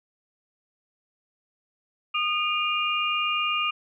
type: tone cluster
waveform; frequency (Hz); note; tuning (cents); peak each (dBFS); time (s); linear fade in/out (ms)
sine; 1228 / 2428 / 2808; D#6 / D#7 / F7; -23 / -43 / +9; -27 / -28 / -27; 2.14-3.71; 10
effects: none